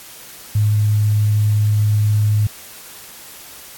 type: tone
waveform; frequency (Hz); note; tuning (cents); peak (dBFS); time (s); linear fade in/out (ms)
sine; 105.4; G#2; +26; -12; 0.55-2.47; 5
effects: white hiss -38 dBFS RMS until 3.77 s + AAC 64 kbps